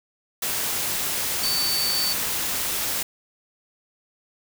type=tone in noise; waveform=sine; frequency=4537 Hz; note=C#8; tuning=39 cents sharp; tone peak=-23 dBFS; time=1.43-2.13 s; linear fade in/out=5 ms; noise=white; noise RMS=-26 dBFS; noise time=0.42-3.03 s; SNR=0 dB; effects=none